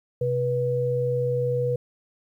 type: tone pair together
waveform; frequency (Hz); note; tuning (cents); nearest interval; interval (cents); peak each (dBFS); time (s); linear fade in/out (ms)
sine; 129.5 / 488; C3 / B4; -17 / -21; octave + major seventh; 2296; -26 / -23; 0.21-1.76; 5
effects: 10-bit